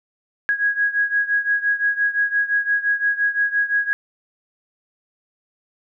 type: beating tone pair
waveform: sine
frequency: 1652 / 1657.8 Hz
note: G#6 / G#6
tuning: -10 / -4 cents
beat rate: 5.8 Hz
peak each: -19 / -22 dBFS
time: 0.49-3.93 s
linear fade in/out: 0 ms
effects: none